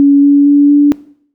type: tone with pitch steps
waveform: sine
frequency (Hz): 282 / 284.5 / 286.9 / 289.4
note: C#4 / C#4 / D4 / D4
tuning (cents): +30 / +45 / -40 / -25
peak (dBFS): -3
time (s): 0-0.92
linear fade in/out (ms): 0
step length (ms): 230
effects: noise-tail reverb RT60 0.6 s tail -20 dB re dry